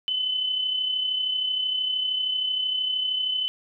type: tone with amplitude modulation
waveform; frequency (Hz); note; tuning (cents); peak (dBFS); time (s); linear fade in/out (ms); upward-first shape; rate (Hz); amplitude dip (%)
sine; 3026; F#7; +38; -21; 0.08-3.48; 0; sine; 33; 45
effects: none